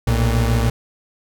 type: tone pair together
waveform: 35% pulse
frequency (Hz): 60.7 / 114.59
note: B1 / A#2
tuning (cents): -29 / -29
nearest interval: major seventh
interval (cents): 1100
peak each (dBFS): -16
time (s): 0.07-0.7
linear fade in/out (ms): 5
effects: none